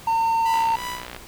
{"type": "tone with vibrato", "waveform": "triangle", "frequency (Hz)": 909, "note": "A#5", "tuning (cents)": -44, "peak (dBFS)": -16, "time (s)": [0.07, 0.76], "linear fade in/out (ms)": 5, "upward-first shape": "triangle", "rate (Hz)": 19, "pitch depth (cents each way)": 11}
{"type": "tone with tremolo", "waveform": "sawtooth", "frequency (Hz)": 987.8, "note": "B5", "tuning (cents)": 0, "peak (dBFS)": -24, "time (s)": [0.45, 1.07], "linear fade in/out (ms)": 10, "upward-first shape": "sine", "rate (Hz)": 2.9, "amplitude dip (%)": 80}
{"type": "click train", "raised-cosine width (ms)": 0.3, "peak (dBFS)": -18, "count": 39, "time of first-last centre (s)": [0.54, 1.164], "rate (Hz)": 60.9}
{"effects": ["pink hiss -43 dBFS RMS until 1.27 s"]}